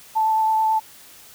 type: tone with vibrato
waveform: sine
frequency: 878 Hz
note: A5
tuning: 4 cents flat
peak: -16 dBFS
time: 0.15-0.8 s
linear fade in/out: 20 ms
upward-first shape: sine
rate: 9.1 Hz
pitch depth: 10 cents each way
effects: white hiss -46 dBFS RMS until 1.34 s